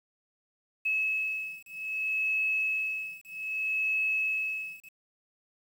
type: beating tone pair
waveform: sine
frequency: 2584 / 2584.63 Hz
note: E7 / E7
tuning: -35 / -35 cents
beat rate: 0.63 Hz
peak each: -31 dBFS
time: 0.85-4.89 s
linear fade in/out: 10 ms
effects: 9-bit